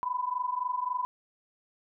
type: tone pair together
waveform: sine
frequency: 987.8 / 1011.5 Hz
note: B5 / B5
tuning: 0 / +41 cents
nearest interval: unison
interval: 41 cents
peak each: -31 / -32 dBFS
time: 0.03-1.05 s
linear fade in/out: 0 ms
effects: none